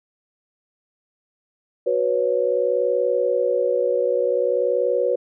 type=chord; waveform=sine; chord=F# suspended fourth; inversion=none; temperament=equal; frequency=370 / 493.9 / 554.4 Hz; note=F#4 / B4 / C#5; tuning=0 / 0 / 0 cents; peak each=-25 / -20 / -22 dBFS; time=1.86-5.16 s; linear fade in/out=10 ms; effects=none